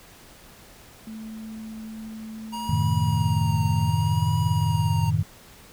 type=tone; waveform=sine; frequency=220 Hz; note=A3; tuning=in tune; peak=-34 dBFS; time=1.07-3.89 s; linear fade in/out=2 ms
type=tone with vibrato; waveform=square; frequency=947 Hz; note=A#5; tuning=27 cents sharp; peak=-31 dBFS; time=2.52-5.11 s; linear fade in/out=20 ms; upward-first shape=triangle; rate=0.67 Hz; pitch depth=42 cents each way
type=chord; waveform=sine; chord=F# diminished seventh; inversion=none; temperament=equal; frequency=92.5 / 110 / 130.81 / 155.56 Hz; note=F#2 / A2 / C3 / Eb3; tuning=0 / 0 / 0 / 0 cents; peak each=-26 / -24 / -29 / -24 dBFS; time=2.69-5.23 s; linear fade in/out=5 ms
effects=pink hiss -49 dBFS RMS until 5.72 s